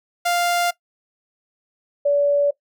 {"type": "tone pair in turn", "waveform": ["sawtooth", "sine"], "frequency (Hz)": [698.5, 573.8], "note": ["F5", "D5"], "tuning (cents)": [0, -40], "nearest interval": "minor third", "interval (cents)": 340, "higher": "first", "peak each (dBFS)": -14, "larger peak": "neither", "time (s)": [[0.25, 0.71], [2.05, 2.51]], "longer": "neither", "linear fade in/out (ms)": 10, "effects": ["noise-tail reverb RT60 0.1 s tail -19 dB re dry"]}